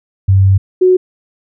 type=tone pair in turn; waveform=sine; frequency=96.5 / 368.4 Hz; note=G2 / F#4; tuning=-27 / -7 cents; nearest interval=octave + major seventh; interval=2320 cents; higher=second; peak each=-5 dBFS; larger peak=neither; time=0.28-0.58 / 0.81-0.97 s; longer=first; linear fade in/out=10 ms; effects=none